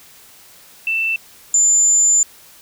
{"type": "tone pair in turn", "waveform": "sine", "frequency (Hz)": [2667, 7120], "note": ["E7", "A8"], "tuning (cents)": [20, 20], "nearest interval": "octave + perfect fourth", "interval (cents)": 1700, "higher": "second", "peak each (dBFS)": [-16, -10], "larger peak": "second", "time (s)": [[0.87, 1.16], [1.54, 2.23]], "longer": "second", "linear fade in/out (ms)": 2, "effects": ["white hiss -45 dBFS RMS until 2.61 s"]}